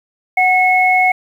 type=tone pair together; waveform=sine; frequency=741 / 2185 Hz; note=F#5 / C#7; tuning=+2 / -26 cents; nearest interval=octave + perfect fifth; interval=1872 cents; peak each=-12 dBFS; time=0.37-1.12 s; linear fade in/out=5 ms; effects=7-bit